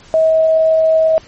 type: tone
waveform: sine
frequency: 640 Hz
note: D#5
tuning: 49 cents sharp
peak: -8 dBFS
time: 0.14-1.18 s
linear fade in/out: 0 ms
effects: pink hiss -42 dBFS RMS until 1.27 s + MP3 32 kbps